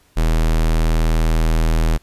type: tone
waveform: square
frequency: 40.24 Hz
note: E1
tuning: 41 cents flat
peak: -14 dBFS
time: 0.16-1.98 s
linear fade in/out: 20 ms
effects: pink hiss -56 dBFS RMS until 2.02 s + resampled to 32000 Hz